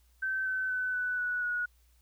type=tone with pitch steps; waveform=sine; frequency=1543 / 1525.3 / 1507.8 / 1490.4 / 1473.3 / 1456.4 Hz; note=G6 / G6 / F#6 / F#6 / F#6 / F#6; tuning=-28 / -48 / +32 / +12 / -8 / -28 cents; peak=-29 dBFS; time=0.22-1.66 s; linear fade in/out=10 ms; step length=240 ms; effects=added 60 Hz sine -62 dBFS peak until 2.01 s + white hiss -71 dBFS RMS until 2.01 s